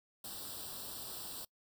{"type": "noise with comb filter", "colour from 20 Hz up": "white", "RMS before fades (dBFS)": -45, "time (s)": [0.24, 1.45], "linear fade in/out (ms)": 5, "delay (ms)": 0.23, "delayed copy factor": 0.85, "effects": ["noise-tail reverb RT60 0.1 s tail -25 dB re dry"]}